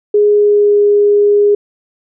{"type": "tone with pitch glide", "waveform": "sine", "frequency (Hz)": [415.3, 411], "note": ["G#4", "G#4"], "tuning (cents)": [0, -18], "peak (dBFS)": -6, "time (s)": [0.14, 1.55], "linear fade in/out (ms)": 5, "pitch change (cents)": -18, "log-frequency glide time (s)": [0.28, 0.81], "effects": []}